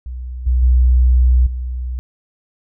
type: tone with level steps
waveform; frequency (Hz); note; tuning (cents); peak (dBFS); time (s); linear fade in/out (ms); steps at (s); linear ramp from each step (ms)
sine; 62.3; B1; +16; -24 / -11 / -8 / -20; 0.06-1.99; 0; 0.46 / 0.62 / 1.46; 10
effects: none